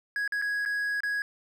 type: tone with dropouts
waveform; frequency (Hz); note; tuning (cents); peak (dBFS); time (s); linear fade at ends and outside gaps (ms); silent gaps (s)
triangle; 1661.2; G#6; 0; -25; 0.16-1.22; 1; 0.277-0.322 / 0.416-0.422 / 0.652-0.659 / 1.005-1.034
effects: none